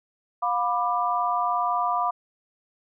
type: chord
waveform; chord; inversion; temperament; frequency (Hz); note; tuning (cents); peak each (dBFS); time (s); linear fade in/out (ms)
sine; B diminished; second; just; 711.2 / 987.8 / 1185.3; F5 / B5 / D6; +31 / 0 / +16; -26; 0.42-2.11; 10
effects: none